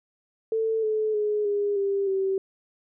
sine tone with pitch steps, 445.1 / 432.4 / 420.1 / 408.2 / 396.5 / 385.3 Hz, A4 / A4 / G#4 / G#4 / G4 / G4, +20 / -30 / +20 / -30 / +20 / -30 cents, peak -22 dBFS, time 0.52-2.38 s, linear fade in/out 2 ms, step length 310 ms, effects none

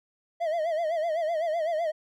triangle tone with vibrato, 650 Hz, E5, 24 cents flat, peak -23 dBFS, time 0.4-1.92 s, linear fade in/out 20 ms, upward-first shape sine, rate 7.9 Hz, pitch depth 110 cents each way, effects none

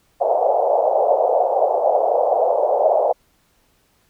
pink band-pass noise, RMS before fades -17 dBFS, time 0.2-3.13 s, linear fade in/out 20 ms, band 510 to 770 Hz, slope 48 dB/octave, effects pink hiss -61 dBFS RMS until 4.09 s

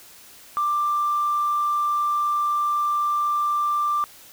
triangle tone, 1182 Hz, D6, 11 cents sharp, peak -16 dBFS, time 0.57-4.04 s, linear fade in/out 0 ms, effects tanh soft clip ceiling -17 dBFS + white hiss -47 dBFS RMS until 4.32 s

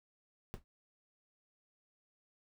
brown noise with exponential decay, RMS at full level -39 dBFS, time 0.54-0.64 s, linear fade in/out 0 ms, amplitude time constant 21 ms, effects none

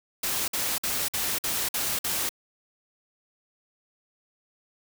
white noise bursts, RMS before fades -28 dBFS, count 7, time 0.23-2.292 s, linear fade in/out 5 ms, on 250 ms, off 52 ms, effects none

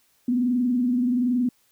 sine tone with frequency modulation, 246.9 Hz, B3, in tune, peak -19 dBFS, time 0.28-1.49 s, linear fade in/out 5 ms, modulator 21.2 Hz, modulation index 0.53, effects white hiss -64 dBFS RMS until 1.71 s

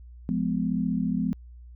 sine chord, F diminished, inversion none, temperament just, 174.61 / 209.5 / 251.4 Hz, F3 / Ab3 / Cb4, 0 / +15 / +31 cents, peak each -28 dBFS, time 0.29-1.33 s, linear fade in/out 0 ms, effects added 60 Hz sine -43 dBFS peak until 1.75 s

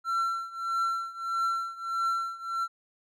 triangle tone with tremolo, 1353 Hz, E6, 45 cents sharp, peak -22 dBFS, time 0.04-2.68 s, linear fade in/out 50 ms, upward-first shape triangle, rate 1.6 Hz, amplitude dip 90%, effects none

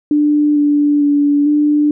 sine tone with pitch steps, 296.4 / 292.1 / 288.7 / 296.4 Hz, D4 / D4 / D4 / D4, +16 / -9 / -30 / +16 cents, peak -9 dBFS, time 0.11-1.91 s, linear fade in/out 2 ms, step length 450 ms, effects none

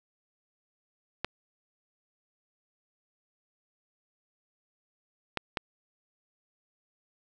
clicks, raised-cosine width 0.3 ms, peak -13 dBFS, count 3, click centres 1.246 / 5.373 / 5.572 s, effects none

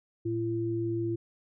sine tone pair together, 113.29 / 339.5 Hz, A#2 / F4, -49 / -49 cents, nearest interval octave + perfect fifth, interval 1900 cents, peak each -33 / -29 dBFS, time 0.25-1.16 s, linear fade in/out 10 ms, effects none

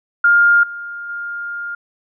sine tone with level steps, 1408 Hz, F6, 14 cents sharp, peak -8 / -26 / -23 dBFS, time 0.24-1.75 s, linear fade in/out 5 ms, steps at 0.63 / 1.09 s, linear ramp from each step 5 ms, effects none

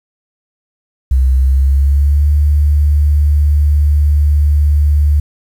sine tone with pitch glide, 65.2 to 73.61 Hz, C2 to D2, -5 to +5 cents, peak -7 dBFS, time 1.11-5.2 s, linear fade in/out 5 ms, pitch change +210 cents, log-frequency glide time 1.34-2.29 s, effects 7-bit

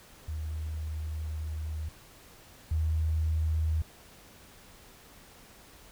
sine tone pair in turn, 77.78 / 79.09 Hz, D#2 / D#2, 0 / +29 cents, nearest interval unison, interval 29 cents, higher second, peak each -32 / -25 dBFS, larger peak second, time 0.28-1.89 / 2.71-3.82 s, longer first, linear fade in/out 5 ms, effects pink hiss -54 dBFS RMS until 5.91 s

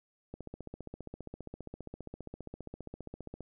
click train, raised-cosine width 2 ms, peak -29 dBFS, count 47, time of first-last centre 0.34-3.407 s, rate 15 Hz, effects none

